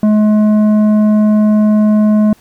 sine tone with tanh clipping, 212.5 Hz, G#3, 40 cents sharp, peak -8 dBFS, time 0.03-2.33 s, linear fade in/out 2 ms, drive 9 dB, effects pink hiss -48 dBFS RMS until 2.4 s

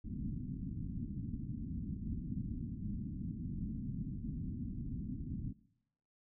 white low-pass noise, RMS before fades -41 dBFS, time 0.04-5.53 s, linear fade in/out 10 ms, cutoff 260 Hz, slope 48 dB/octave, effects noise-tail reverb RT60 0.8 s tail -21 dB re dry

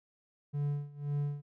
triangle tone with tremolo, 144.6 Hz, D3, 27 cents flat, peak -27 dBFS, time 0.53-1.42 s, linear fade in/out 20 ms, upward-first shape sine, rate 1.9 Hz, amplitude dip 90%, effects none

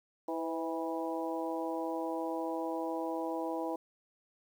harmonic tone with a mistuned harmonic, 163 Hz, E3, 19 cents flat, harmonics 2 / 3 / 4 / 5 / 6, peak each -37 / -39 / -40 / -41 / -42 dBFS, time 0.28-3.76 s, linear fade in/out 5 ms, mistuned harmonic 3, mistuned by +40 cents, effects 10-bit

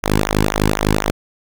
sawtooth tone with flanger, 51.91 Hz, G#1, in tune, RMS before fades -17 dBFS, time 0.03-1.11 s, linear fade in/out 10 ms, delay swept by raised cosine 0.22 to 1.62 ms, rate 4 Hz, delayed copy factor -0.95, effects none

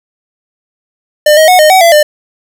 square tone with pitch steps, 601 / 629 / 732 / 614 / 754 / 675 / 599 Hz, D5 / D#5 / F#5 / D#5 / F#5 / E5 / D5, +40 / +19 / -19 / -23 / +32 / +41 / +34 cents, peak -3 dBFS, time 1.26-2.03 s, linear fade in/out 5 ms, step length 110 ms, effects none

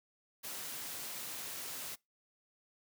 white noise, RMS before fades -43 dBFS, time 0.43-1.96 s, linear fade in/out 20 ms, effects noise-tail reverb RT60 0.2 s tail -24 dB re dry + high-pass 100 Hz 12 dB/octave

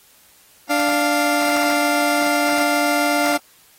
20% pulse tone pair together, 293.7 / 698.5 Hz, D4 / F5, 0 / 0 cents, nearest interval octave + minor third, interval 1500 cents, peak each -14 dBFS, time 0.69-3.38 s, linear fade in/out 20 ms, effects white hiss -52 dBFS RMS until 3.78 s + AAC 48 kbps

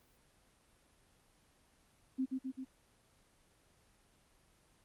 sine tone with echo, 261.6 Hz, C4, in tune, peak -31 dBFS, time 2.18-2.26 s, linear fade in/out 20 ms, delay 130 ms, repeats 3, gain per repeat -3 dB, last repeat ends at 2.65 s, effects pink hiss -69 dBFS RMS until 4.84 s + Opus 24 kbps

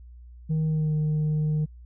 sine tone with pitch glide, 157.2 to 152.9 Hz, D#3 to D#3, +18 to -30 cents, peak -19 dBFS, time 0.49-1.66 s, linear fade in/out 20 ms, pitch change -48 cents, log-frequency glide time 0.66-0.94 s, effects tanh soft clip ceiling -21 dBFS + added 60 Hz sine -43 dBFS peak until 1.85 s

